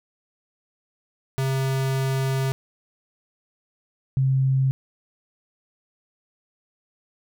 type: tone pair in turn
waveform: square / sine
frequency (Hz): 133.7 / 133.14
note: C3 / C3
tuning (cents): +38 / +31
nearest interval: unison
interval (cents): 7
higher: first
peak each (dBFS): -22 / -17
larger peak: second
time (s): 1.38-2.52 / 4.17-4.71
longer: first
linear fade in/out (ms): 0
effects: none